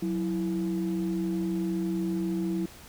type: tone pair together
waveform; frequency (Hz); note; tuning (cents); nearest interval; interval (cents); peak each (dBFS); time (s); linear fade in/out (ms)
sine; 185 / 330; F#3 / E4; 0 / +2; minor seventh; 1002; -28; 0.02-2.66; 5
effects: tanh soft clip ceiling -21 dBFS + pink hiss -49 dBFS RMS until 2.88 s